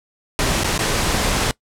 pink noise with dropouts, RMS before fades -19 dBFS, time 0.39-1.51 s, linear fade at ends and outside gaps 0 ms, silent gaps 0.635-0.644 / 0.778-0.791 s, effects noise-tail reverb RT60 0.1 s tail -21 dB re dry + low-pass 10000 Hz 12 dB/octave

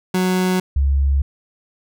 30% pulse / sine tone pair in turn, 184.3 / 69.15 Hz, F#3 / C#2, -7 / -4 cents, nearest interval octave + perfect fourth, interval 1697 cents, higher first, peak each -13 dBFS, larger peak neither, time 0.14-0.6 / 0.76-1.22 s, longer neither, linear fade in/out 5 ms, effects none

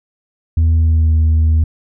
sine tone with pitch glide, 81.2 to 79.35 Hz, E2 to D#2, -26 to +35 cents, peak -6 dBFS, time 0.57-1.64 s, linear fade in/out 5 ms, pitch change -39 cents, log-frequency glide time 0.75-1.14 s, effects tanh soft clip ceiling -8 dBFS

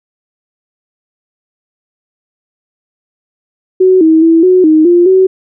sine tone with pitch steps, 372.9 / 319.7 / 328.3 / 367.7 / 312.5 / 349.1 / 376.8 Hz, F#4 / D#4 / E4 / F#4 / D#4 / F4 / F#4, +14 / +47 / -7 / -11 / +8 / -1 / +32 cents, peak -3 dBFS, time 3.8-5.27 s, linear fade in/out 10 ms, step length 210 ms, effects none

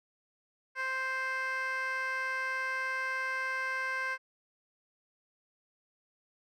15% pulse tone with band-pass filter, 523.3 Hz, C5, in tune, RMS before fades -34 dBFS, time 0.75-4.18 s, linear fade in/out 50 ms, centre 1700 Hz, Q 1.8, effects none

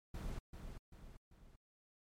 brown noise with echo, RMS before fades -43 dBFS, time 0.14-0.39 s, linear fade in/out 5 ms, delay 390 ms, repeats 3, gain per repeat -6 dB, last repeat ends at 1.56 s, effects MP3 64 kbps

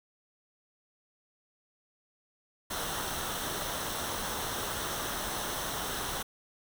pink noise with comb filter, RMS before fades -35 dBFS, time 2.7-6.23 s, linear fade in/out 10 ms, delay 0.42 ms, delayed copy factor -0.55, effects none

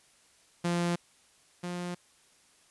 sawtooth tone pair in turn, 173.1 / 176.74 Hz, F3 / F3, -15 / +21 cents, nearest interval unison, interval 36 cents, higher second, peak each -23 / -30 dBFS, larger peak first, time 0.64-0.96 / 1.63-1.95 s, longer neither, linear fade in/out 10 ms, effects white hiss -63 dBFS RMS until 2.7 s + resampled to 24000 Hz

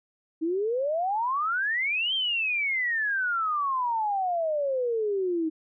sine exponential two-way sweep, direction up then down, 311.1 to 3200 to 311.1 Hz, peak -24 dBFS, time 0.41-5.5 s, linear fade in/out 20 ms, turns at 2.14 s, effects none

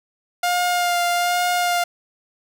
sawtooth tone with vibrato, 706 Hz, F5, 19 cents sharp, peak -14 dBFS, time 0.43-1.84 s, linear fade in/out 5 ms, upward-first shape sine, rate 1.2 Hz, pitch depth 17 cents each way, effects none

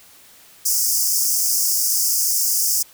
pink high-pass noise, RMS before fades -19 dBFS, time 0.65-2.83 s, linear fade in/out 10 ms, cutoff 5000 Hz, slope 96 dB/octave, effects white hiss -48 dBFS RMS until 2.93 s

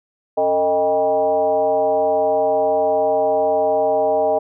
sine tone with frequency modulation, 622.3 Hz, D#5, in tune, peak -14 dBFS, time 0.37-4.39 s, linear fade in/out 10 ms, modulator 173 Hz, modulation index 1.1, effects none

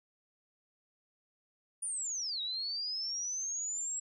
sine linear two-way sweep, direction down then up, 9630 to 3776 to 7720 Hz, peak -34 dBFS, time 1.82-4 s, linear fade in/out 10 ms, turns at 2.41 s, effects none

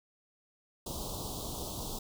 pink band-stop noise, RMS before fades -39 dBFS, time 0.86-1.99 s, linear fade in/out 5 ms, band 1100 to 3300 Hz, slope 48 dB/octave, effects none

